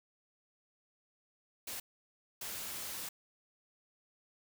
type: noise bursts at uneven times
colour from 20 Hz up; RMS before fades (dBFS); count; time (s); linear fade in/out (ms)
white; -42; 2; 1.67-1.8 / 2.41-3.09; 5
effects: none